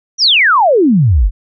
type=exponential sweep; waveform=sine; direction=down; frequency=6070 to 39.65 Hz; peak=-6 dBFS; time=0.18-1.31 s; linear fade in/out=50 ms; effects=none